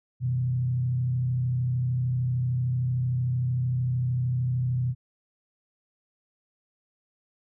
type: tone with frequency modulation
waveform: sine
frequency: 125.1 Hz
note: B2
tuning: 23 cents sharp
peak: -23 dBFS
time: 0.2-4.95 s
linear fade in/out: 50 ms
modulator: 33.2 Hz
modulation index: 0.44
effects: none